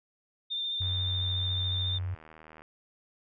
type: tone with vibrato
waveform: sine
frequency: 3602 Hz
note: A7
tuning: 40 cents sharp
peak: -30 dBFS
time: 0.5-1.99 s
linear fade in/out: 20 ms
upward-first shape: sine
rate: 14 Hz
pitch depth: 21 cents each way
type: tone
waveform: sine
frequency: 92.5 Hz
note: F#2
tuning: in tune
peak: -30 dBFS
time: 0.8-2.15 s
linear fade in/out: 10 ms
type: click train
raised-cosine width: 0.5 ms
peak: -35 dBFS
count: 143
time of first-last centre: 0.82-2.62 s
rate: 78.9 Hz
effects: none